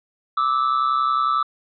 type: tone pair together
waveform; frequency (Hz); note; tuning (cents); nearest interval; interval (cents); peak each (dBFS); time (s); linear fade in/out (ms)
triangle; 1174.7 / 1305.7; D6 / E6; 0 / -17; major second; 183; -19 / -18; 0.37-1.43; 5
effects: resampled to 11025 Hz